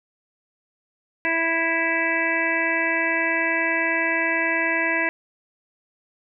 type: harmonic tone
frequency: 329.6 Hz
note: E4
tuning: in tune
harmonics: 1 / 2 / 3 / 5 / 6 / 7 / 8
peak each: -29 / -29 / -30 / -26 / -24 / -28 / -30 dBFS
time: 1.25-5.09 s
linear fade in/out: 0 ms
effects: none